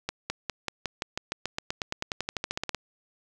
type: accelerating click train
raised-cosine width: 0.2 ms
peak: -12 dBFS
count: 24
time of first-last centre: 0.09-2.747 s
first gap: 210 ms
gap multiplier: 0.94
effects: none